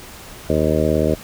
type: harmonic tone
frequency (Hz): 77.4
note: D#2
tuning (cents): -9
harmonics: 1 / 2 / 3 / 4 / 5 / 6 / 7 / 8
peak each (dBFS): -23 / -23 / -23 / -23 / -23 / -23 / -23 / -23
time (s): 0.49-1.15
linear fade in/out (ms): 10
effects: pink hiss -38 dBFS RMS until 1.23 s